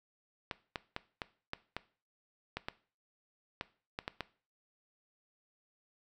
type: clicks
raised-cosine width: 0.3 ms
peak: -20 dBFS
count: 12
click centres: 0.512 / 0.758 / 0.964 / 1.218 / 1.534 / 1.766 / 2.57 / 2.685 / 3.611 / 3.989 / 4.079 / 4.207 s
effects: noise-tail reverb RT60 0.4 s tail -18 dB re dry